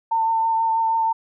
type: tone with vibrato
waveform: sine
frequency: 901 Hz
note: A5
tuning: 41 cents sharp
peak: -17 dBFS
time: 0.11-1.13 s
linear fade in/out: 10 ms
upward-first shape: sine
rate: 6.2 Hz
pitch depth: 16 cents each way
effects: none